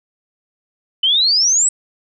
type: exponential sweep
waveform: sine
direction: up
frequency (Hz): 2985 to 8060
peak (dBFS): -11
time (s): 1.03-1.69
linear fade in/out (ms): 5
effects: none